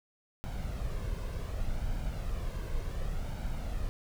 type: noise with flanger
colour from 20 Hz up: brown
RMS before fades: -34 dBFS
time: 0.44-3.89 s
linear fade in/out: 0 ms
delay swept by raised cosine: 1.3 to 1.92 ms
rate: 0.67 Hz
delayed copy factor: +0.5
effects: none